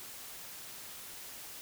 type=silence; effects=white hiss -47 dBFS RMS until 1.61 s

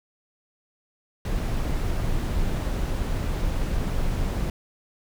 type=noise; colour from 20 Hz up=brown; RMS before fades=-25 dBFS; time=1.25-4.5 s; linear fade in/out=2 ms; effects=none

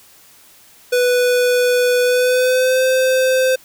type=tone with pitch glide; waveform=square; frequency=493.9 to 517.9 Hz; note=B4 to C5; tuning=0 to -18 cents; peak=-13 dBFS; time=0.92-3.56 s; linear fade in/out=10 ms; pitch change=+82 cents; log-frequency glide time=2.03-2.84 s; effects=white hiss -47 dBFS RMS until 3.64 s

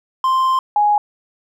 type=tone pair in turn; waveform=triangle / sine; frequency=1046 / 831.7 Hz; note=C6 / G#5; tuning=-1 / +2 cents; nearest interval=major third; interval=397 cents; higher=first; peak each=-11 dBFS; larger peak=neither; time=0.24-0.59 / 0.76-0.98 s; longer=first; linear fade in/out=2 ms; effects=none

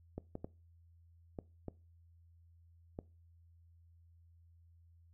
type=clicks; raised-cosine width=2 ms; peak=-28 dBFS; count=6; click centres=0.18 / 0.354 / 0.445 / 1.388 / 1.683 / 2.989 s; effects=noise-tail reverb RT60 0.3 s tail -21 dB re dry + added 84 Hz sine -61 dBFS peak until 5.13 s

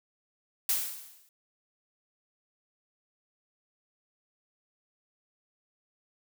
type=noise with exponential decay; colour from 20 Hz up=blue; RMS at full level=-25 dBFS; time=0.69-1.29 s; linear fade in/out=2 ms; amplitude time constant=130 ms; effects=none

